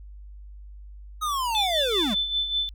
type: linear sweep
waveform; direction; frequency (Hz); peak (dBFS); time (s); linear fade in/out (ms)
square; down; 1274 to 179.3; -25; 1.21-2.15; 20
type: tone with tremolo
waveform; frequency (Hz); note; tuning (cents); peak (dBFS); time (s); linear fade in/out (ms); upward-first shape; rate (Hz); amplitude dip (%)
sine; 3520; A7; 0; -21; 1.55-2.69; 0; sine; 5.1; 60
effects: added 50 Hz sine -40 dBFS peak until 2.74 s